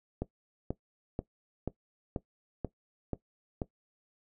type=click train; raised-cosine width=2 ms; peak=-19 dBFS; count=8; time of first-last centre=0.22-3.618 s; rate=2.06 Hz; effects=noise-tail reverb RT60 0.1 s tail -17 dB re dry

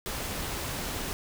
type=noise; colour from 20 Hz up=pink; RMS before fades=-34 dBFS; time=0.06-1.13 s; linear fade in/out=0 ms; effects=none

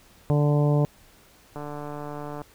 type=harmonic tone; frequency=146.83 Hz; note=D3; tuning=in tune; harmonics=1 / 2 / 3 / 4 / 5 / 6 / 7; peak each=-19 / -28 / -28 / -29 / -36 / -37 / -40 dBFS; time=0.3-0.85 s; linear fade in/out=0 ms
type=click train; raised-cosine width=1 ms; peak=-22 dBFS; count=127; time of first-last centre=1.56-2.417 s; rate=147 Hz
effects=pink hiss -55 dBFS RMS until 2.54 s

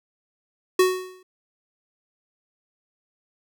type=tone with exponential decay; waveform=square; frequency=370 Hz; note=F#4; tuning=in tune; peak=-13 dBFS; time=0.79-1.23 s; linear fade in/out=5 ms; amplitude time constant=95 ms; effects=none

